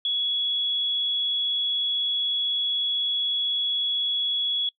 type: tone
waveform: sine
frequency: 3366 Hz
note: G#7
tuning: 23 cents sharp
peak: -22 dBFS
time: 0.05-4.69 s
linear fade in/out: 2 ms
effects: noise-tail reverb RT60 0.1 s tail -24 dB re dry